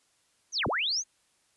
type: linear two-way sweep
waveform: sine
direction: down then up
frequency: 6645 to 47.85 to 6645 Hz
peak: -26 dBFS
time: 0.52-1.04 s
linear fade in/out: 50 ms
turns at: 0.67 s
effects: white hiss -69 dBFS RMS until 1.56 s + resampled to 24000 Hz